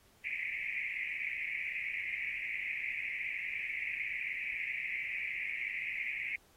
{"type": "band-pass noise", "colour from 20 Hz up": "pink", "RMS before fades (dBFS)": -38, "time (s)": [0.24, 6.36], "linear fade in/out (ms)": 5, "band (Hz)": [2000, 2500], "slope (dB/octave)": 96, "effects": ["pink hiss -66 dBFS RMS until 6.56 s", "AAC 48 kbps"]}